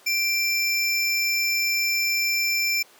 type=tone pair together; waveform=square; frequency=2355 / 5291 Hz; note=D7 / E8; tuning=+4 / +6 cents; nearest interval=octave + major second; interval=1402 cents; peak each=-23 / -27 dBFS; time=0.06-2.83 s; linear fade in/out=10 ms; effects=pink hiss -52 dBFS RMS until 2.99 s + high-pass 400 Hz 12 dB/octave